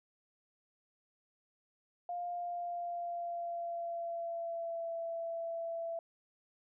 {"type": "tone with pitch glide", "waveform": "sine", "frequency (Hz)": [703, 667.8], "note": ["F5", "E5"], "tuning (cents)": [11, 22], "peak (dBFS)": -36, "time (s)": [2.09, 5.99], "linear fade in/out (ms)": 2, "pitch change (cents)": -89, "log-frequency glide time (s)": [2.29, 4.92], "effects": []}